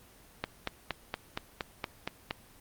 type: click train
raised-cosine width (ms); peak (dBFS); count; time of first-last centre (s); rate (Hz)
0.3; -15; 9; 0.44-2.309; 4.28
effects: pink hiss -57 dBFS RMS until 2.6 s + Opus 24 kbps